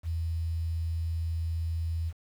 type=tone with quantisation; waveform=sine; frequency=82.41 Hz; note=E2; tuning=in tune; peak=-28 dBFS; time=0.03-2.13 s; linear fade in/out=50 ms; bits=9; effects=none